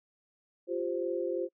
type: chord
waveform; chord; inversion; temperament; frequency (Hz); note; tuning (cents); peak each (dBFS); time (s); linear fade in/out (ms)
sine; F suspended second; none; equal; 349.2 / 392 / 523.3; F4 / G4 / C5; 0 / 0 / 0; -33 / -36 / -34; 0.67-1.49; 50
effects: noise-tail reverb RT60 0.1 s tail -26 dB re dry